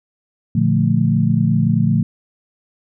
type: chord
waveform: sine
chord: Bb major seventh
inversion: none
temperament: equal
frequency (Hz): 116.54 / 146.83 / 174.61 / 220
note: Bb2 / D3 / F3 / A3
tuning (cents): 0 / 0 / 0 / 0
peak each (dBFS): -18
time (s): 0.55-2.03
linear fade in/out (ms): 5
effects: none